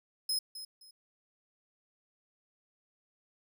sawtooth tone with echo, 5120 Hz, D#8, 49 cents sharp, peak -27 dBFS, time 0.29-0.39 s, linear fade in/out 5 ms, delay 260 ms, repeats 2, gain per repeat -12 dB, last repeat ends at 0.91 s, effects none

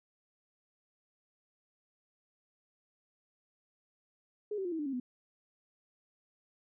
sine tone with pitch steps, 419 / 384.2 / 352.3 / 323.1 / 296.3 / 271.7 / 249.1 Hz, G#4 / G4 / F4 / E4 / D4 / C#4 / B3, +15 / -35 / +15 / -35 / +15 / -35 / +15 cents, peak -33 dBFS, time 4.51-5 s, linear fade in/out 5 ms, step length 70 ms, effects none

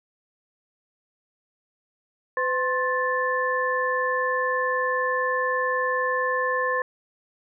sine tone cluster, 508 / 1059 / 1755 Hz, B4 / C6 / A6, +49 / +21 / -5 cents, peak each -26 dBFS, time 2.37-6.82 s, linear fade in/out 2 ms, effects none

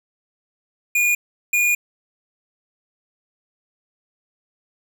square tone bursts at uneven times, 2436 Hz, D#7, 37 cents flat, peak -16 dBFS, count 2, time 0.95-1.15 / 1.53-1.75 s, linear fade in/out 5 ms, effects none

